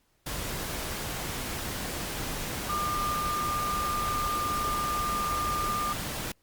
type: tone in noise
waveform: sine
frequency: 1200 Hz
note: D6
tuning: 37 cents sharp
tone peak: -28 dBFS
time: 2.69-5.93 s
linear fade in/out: 5 ms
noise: pink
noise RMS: -34 dBFS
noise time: 0.26-6.32 s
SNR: +3 dB
effects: pink hiss -70 dBFS RMS until 6.42 s + Opus 48 kbps